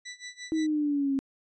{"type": "tone with tremolo", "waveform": "20% pulse", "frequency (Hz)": 1975.5, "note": "B6", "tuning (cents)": 0, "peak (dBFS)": -32, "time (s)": [0.05, 0.67], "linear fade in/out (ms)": 10, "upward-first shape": "sine", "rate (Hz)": 5.8, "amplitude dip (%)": 90}
{"type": "exponential sweep", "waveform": "sine", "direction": "down", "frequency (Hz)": [321.5, 268.5], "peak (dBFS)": -24, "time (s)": [0.52, 1.19], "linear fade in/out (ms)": 0}
{"effects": ["resampled to 22050 Hz"]}